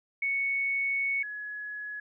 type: tone pair in turn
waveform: sine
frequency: 2217 / 1688.2 Hz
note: C#7 / G#6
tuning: 0 / +28 cents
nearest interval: perfect fourth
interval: 472 cents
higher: first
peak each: -26 / -35 dBFS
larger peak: first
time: 0.22-1.23 / 1.23-2 s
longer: first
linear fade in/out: 5 ms
effects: none